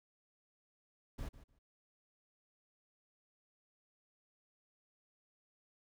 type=noise with echo; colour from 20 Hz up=brown; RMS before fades=-42 dBFS; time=1.18-1.29 s; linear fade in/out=10 ms; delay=150 ms; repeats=2; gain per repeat=-15 dB; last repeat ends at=1.59 s; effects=none